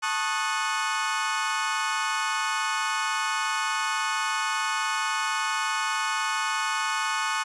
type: chord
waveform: 30% pulse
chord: D# half-diminished seventh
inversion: second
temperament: equal with one note detuned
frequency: 880 / 1094.1 / 1244.5 / 1480 Hz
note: A5 / C#6 / D#6 / F#6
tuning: 0 / -23 / 0 / 0 cents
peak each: -28 dBFS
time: 0.02-7.44 s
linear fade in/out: 20 ms
effects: resampled to 22050 Hz